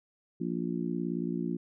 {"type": "harmonic tone", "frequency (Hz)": 58.4, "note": "A#1", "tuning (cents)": 4, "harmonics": [3, 4, 5, 6], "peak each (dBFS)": [-34, -35, -36, -37], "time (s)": [0.4, 1.57], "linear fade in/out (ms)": 10, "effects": []}